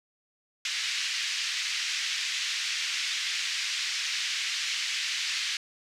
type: band-pass noise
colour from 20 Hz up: pink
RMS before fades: -31 dBFS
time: 0.65-5.57 s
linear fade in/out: 2 ms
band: 2000 to 6100 Hz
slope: 24 dB/octave
effects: none